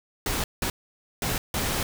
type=noise bursts at uneven times; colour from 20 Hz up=pink; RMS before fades=-27 dBFS; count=4; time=0.26-0.44 / 0.62-0.7 / 1.22-1.38 / 1.54-1.83 s; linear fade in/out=2 ms; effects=none